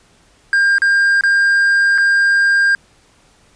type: tone with dropouts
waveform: triangle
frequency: 1602 Hz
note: G6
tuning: 37 cents sharp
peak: -8 dBFS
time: 0.53-2.75 s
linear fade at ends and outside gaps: 1 ms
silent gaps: 0.783-0.819 / 1.21-1.236 / 1.979-1.983 s
effects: pink hiss -52 dBFS RMS until 3.55 s + resampled to 22050 Hz